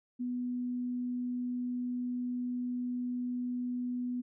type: tone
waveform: sine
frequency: 246.9 Hz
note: B3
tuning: in tune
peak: -32 dBFS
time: 0.19-4.22 s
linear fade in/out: 20 ms
effects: none